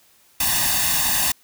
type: noise with comb filter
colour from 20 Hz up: white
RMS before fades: -20 dBFS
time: 0.4-1.32 s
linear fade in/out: 5 ms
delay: 1.1 ms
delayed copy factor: +0.9
effects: white hiss -56 dBFS RMS until 1.43 s